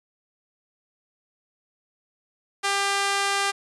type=tone with high-pass filter; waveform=sawtooth; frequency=397.8 Hz; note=G4; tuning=25 cents sharp; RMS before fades=-24 dBFS; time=2.63-3.52 s; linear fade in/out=20 ms; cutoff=1000 Hz; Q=0.8; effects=resampled to 24000 Hz